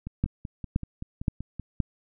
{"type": "two click trains", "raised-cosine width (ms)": 5, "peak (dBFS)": [-11, -22], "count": [4, 9], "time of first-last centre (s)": [[0.24, 1.802], [0.07, 1.597]], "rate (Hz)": [1.92, 5.24], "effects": []}